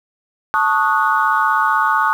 sine chord, D# half-diminished seventh, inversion second, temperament equal with one note detuned, 880 / 1108.7 / 1244.5 / 1467.2 Hz, A5 / C#6 / D#6 / F#6, 0 / 0 / 0 / -15 cents, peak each -18 dBFS, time 0.54-2.13 s, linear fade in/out 0 ms, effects tanh soft clip ceiling -2 dBFS + 7-bit

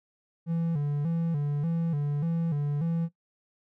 triangle tone with vibrato, 155.56 Hz, D#3, in tune, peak -23 dBFS, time 0.46-3.09 s, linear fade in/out 50 ms, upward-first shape square, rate 1.7 Hz, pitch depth 120 cents each way, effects noise-tail reverb RT60 0.1 s tail -17 dB re dry

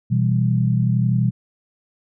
sine chord, E minor, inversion second, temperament equal, 123.47 / 164.81 / 196 Hz, B2 / E3 / G3, 0 / 0 / 0 cents, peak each -17 / -22 / -22 dBFS, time 0.1-1.31 s, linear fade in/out 20 ms, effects none

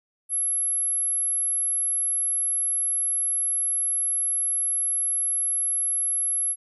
sine tone, 11130 Hz, F9, 7 cents flat, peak -22 dBFS, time 0.29-6.56 s, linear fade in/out 50 ms, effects none

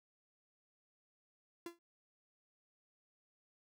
45% pulse tone with exponential decay, 341.7 Hz, F4, 38 cents flat, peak -40 dBFS, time 1.66-1.79 s, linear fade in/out 2 ms, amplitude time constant 27 ms, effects none

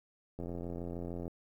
click train, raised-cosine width 2 ms, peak -28 dBFS, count 78, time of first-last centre 0.39-1.279 s, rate 86.6 Hz, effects 11-bit

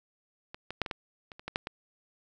clicks, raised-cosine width 0.3 ms, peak -25 / -21 / -11 / -20 / -17 / -28 / -30 / -20 / -12 / -19 dBFS, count 10, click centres 0.545 / 0.706 / 0.817 / 0.862 / 0.912 / 1.318 / 1.395 / 1.48 / 1.559 / 1.671 s, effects none

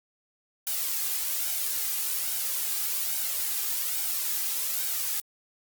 blue noise with flanger, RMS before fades -29 dBFS, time 0.67-5.2 s, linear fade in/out 0 ms, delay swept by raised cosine 1.3 to 2.5 ms, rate 1.2 Hz, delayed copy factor +0.5, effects Opus 48 kbps

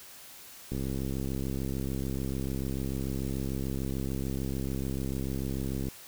click train, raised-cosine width 3 ms, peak -21 dBFS, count 346, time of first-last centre 0.72-5.885 s, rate 66.8 Hz, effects white hiss -49 dBFS RMS until 6.07 s

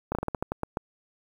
slowing click train, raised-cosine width 1 ms, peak -14 dBFS, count 10, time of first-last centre 0.12-0.771 s, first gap 30 ms, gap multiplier 1.21, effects 8-bit

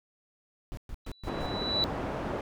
brown noise bursts, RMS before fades -37 dBFS, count 5, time 0.72-1.46 s, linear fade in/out 0 ms, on 52 ms, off 120 ms
sine tone with exponential growth, 3951 Hz, B7, in tune, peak -23 dBFS, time 1.05-1.84 s, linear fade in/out 0 ms, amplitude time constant 170 ms
white low-pass noise, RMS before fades -34 dBFS, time 1.27-2.41 s, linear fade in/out 2 ms, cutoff 720 Hz, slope 12 dB/octave
effects none

